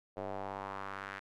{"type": "tone with band-pass filter sweep", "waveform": "square", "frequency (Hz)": 48.94, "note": "G1", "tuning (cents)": -2, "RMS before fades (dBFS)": -42, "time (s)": [0.16, 1.2], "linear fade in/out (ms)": 20, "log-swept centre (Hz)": [590, 1700], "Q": 2.2, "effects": []}